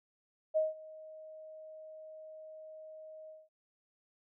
sine tone with ADSR envelope, 627 Hz, D#5, 13 cents sharp, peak -25 dBFS, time 0.54-3.49 s, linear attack 27 ms, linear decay 170 ms, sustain -22 dB, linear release 200 ms, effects none

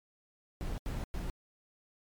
brown noise bursts at uneven times, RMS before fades -36 dBFS, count 3, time 0.61-0.78 / 0.86-1.04 / 1.14-1.3 s, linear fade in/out 0 ms, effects MP3 96 kbps

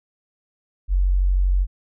sine tone, 46.25 Hz, F#1, in tune, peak -15 dBFS, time 0.88-1.67 s, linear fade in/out 50 ms, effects none

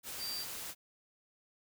sine tone in noise, 4701 Hz, D8, 1 cent sharp, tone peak -38 dBFS, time 0.18-0.46 s, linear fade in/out 50 ms, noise white, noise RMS -43 dBFS, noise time 0.03-0.75 s, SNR +2 dB, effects none

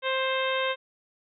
harmonic tone, 526 Hz, C5, 9 cents sharp, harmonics 1 / 2 / 3 / 4 / 5 / 6 / 7, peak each -28 / -31 / -33 / -34 / -35 / -36 / -36 dBFS, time 0.02-0.76 s, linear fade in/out 50 ms, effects none

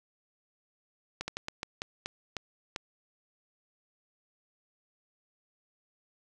slowing click train, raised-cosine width 0.2 ms, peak -17 dBFS, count 9, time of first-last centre 1.21-2.761 s, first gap 70 ms, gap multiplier 1.28, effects none

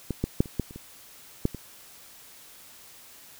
clicks, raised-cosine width 3 ms, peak -15 / -12 / -6 / -28 / -12 / -30 / -26 / -9 / -23 dBFS, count 9, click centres 0.107 / 0.24 / 0.405 / 0.458 / 0.597 / 0.709 / 0.76 / 1.454 / 1.547 s, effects white hiss -50 dBFS RMS until 3.39 s

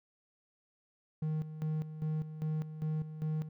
triangle tone with tremolo, 155.56 Hz, D#3, in tune, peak -29 dBFS, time 1.22-3.49 s, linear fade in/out 5 ms, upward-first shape square, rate 2.5 Hz, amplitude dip 70%, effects none

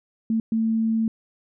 sine tone bursts at uneven times, 223.7 Hz, A3, 29 cents sharp, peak -19 dBFS, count 2, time 0.3-0.4 / 0.52-1.08 s, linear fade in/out 2 ms, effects none

